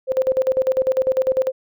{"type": "tone with tremolo", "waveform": "sine", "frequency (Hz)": 522, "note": "C5", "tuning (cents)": -4, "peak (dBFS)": -13, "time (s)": [0.07, 1.52], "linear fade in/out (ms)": 50, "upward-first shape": "square", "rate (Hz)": 10, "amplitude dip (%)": 80, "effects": []}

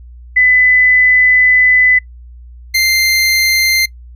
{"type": "tone pair in turn", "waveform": ["sine", "25% pulse"], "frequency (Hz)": [2004, 2090], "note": ["B6", "C7"], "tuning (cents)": [25, -2], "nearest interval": "minor second", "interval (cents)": 73, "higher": "second", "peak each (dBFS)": -6, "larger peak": "neither", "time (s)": [[0.36, 1.99], [2.74, 3.86]], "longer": "first", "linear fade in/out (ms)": 10, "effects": ["noise-tail reverb RT60 0.1 s tail -22 dB re dry", "added 60 Hz sine -32 dBFS peak until 4.15 s"]}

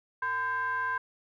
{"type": "ring-modulated tone", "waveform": "triangle", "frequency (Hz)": 281, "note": "C#4", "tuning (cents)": 24, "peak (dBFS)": -23, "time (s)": [0.22, 0.98], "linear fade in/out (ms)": 5, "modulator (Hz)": 1300, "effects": []}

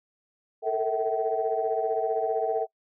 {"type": "tone cluster", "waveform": "sine", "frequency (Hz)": [440.6, 456, 651, 765], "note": ["A4", "A#4", "E5", "G5"], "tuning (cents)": [2, -38, -22, -42], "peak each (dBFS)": -29, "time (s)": [0.62, 2.67], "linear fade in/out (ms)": 50, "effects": ["noise-tail reverb RT60 0.1 s tail -24 dB re dry", "tanh soft clip ceiling -13 dBFS"]}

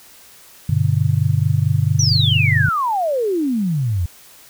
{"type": "chord", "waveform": "sine", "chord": "G major", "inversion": "none", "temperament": "just", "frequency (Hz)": [98, 122.5, 147], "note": ["G2", "B2", "D3"], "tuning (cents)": [0, -14, 2], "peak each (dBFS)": -18, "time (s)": [0.69, 2.69], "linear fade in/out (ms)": 5}
{"type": "exponential sweep", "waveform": "sine", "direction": "down", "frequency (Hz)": [6100, 80.5], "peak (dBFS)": -16, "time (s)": [1.99, 4.06], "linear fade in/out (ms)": 5}
{"effects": ["white hiss -45 dBFS RMS until 4.49 s"]}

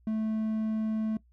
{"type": "tone", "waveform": "triangle", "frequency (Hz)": 218.6, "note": "A3", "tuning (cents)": -11, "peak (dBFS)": -25, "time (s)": [0.07, 1.17], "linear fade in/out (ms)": 2, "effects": ["noise-tail reverb RT60 0.1 s tail -18 dB re dry", "added 60 Hz sine -59 dBFS peak until 1.32 s"]}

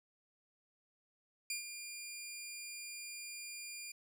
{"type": "tone with ADSR envelope", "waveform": "15% pulse", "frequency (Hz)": 2400, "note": "D7", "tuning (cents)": 37, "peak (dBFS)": -29, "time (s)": [1.5, 3.92], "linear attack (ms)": 3, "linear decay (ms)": 120, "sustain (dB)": -9, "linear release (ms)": 6, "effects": []}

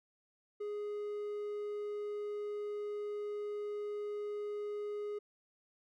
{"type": "tone", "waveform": "triangle", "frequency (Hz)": 415.3, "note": "G#4", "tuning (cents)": 0, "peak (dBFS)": -35, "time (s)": [0.6, 5.19], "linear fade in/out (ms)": 10, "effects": []}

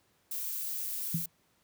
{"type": "noise", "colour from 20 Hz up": "violet", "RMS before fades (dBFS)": -36, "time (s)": [0.31, 1.26], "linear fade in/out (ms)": 5}
{"type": "tone with exponential decay", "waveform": "sine", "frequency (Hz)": 166.3, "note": "E3", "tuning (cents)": 16, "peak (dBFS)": -25, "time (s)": [1.14, 1.29], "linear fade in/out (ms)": 5, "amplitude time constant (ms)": 31}
{"effects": ["pink hiss -70 dBFS RMS until 1.63 s", "high-pass 80 Hz 12 dB/octave"]}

